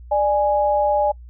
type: tone pair together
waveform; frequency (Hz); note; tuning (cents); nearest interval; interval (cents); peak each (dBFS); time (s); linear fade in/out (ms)
sine; 594.5 / 830.6; D5 / G#5; +21 / 0; tritone; 579; -18; 0.11-1.12; 10
effects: noise-tail reverb RT60 0.1 s tail -24 dB re dry + added 60 Hz sine -37 dBFS peak until 1.29 s